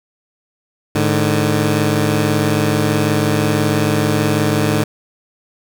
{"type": "tone pair together", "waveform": "15% pulse", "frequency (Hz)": [106.15, 150], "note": ["G#2", "D3"], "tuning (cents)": [38, 37], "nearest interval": "tritone", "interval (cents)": 599, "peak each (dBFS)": -10, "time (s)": [0.95, 4.84], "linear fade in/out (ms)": 5, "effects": []}